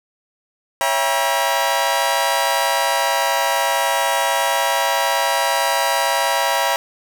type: chord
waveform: sawtooth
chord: C# diminished seventh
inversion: none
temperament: just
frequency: 554.4 / 665.2 / 798.3 / 957.9 Hz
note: C#5 / E5 / G5 / Bb5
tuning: 0 / +16 / +31 / +47 cents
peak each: -20 / -19 / -19 / -16 dBFS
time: 0.81-6.76 s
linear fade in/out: 0 ms
effects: none